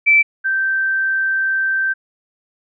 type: tone pair in turn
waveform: sine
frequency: 2325 / 1559.4 Hz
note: D7 / G6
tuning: -18 / -10 cents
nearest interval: perfect fifth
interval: 692 cents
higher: first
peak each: -8 / -15 dBFS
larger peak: first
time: 0.06-0.23 / 0.44-1.94 s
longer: second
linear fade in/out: 20 ms
effects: none